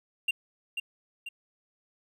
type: tone with echo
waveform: triangle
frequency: 2776 Hz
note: F7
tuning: 11 cents flat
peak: -22 dBFS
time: 0.28-0.31 s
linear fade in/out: 5 ms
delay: 490 ms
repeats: 2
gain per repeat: -6 dB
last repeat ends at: 1.29 s
effects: none